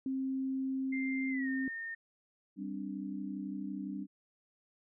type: tone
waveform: sine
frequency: 265.3 Hz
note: C4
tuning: 24 cents sharp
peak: -32 dBFS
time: 0.06-1.68 s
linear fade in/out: 2 ms
type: tone with pitch glide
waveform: sine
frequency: 2098 to 1826.4 Hz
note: C7 to A#6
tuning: +4 to -36 cents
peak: -38 dBFS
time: 0.92-1.95 s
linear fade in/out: 10 ms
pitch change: -240 cents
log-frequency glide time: 1.3-1.49 s
type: chord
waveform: sine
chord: G suspended fourth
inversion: none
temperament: equal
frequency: 196 / 261.6 / 293.7 Hz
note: G3 / C4 / D4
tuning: 0 / 0 / 0 cents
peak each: -40 / -43 / -41 dBFS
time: 2.56-4.07 s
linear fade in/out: 50 ms
effects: none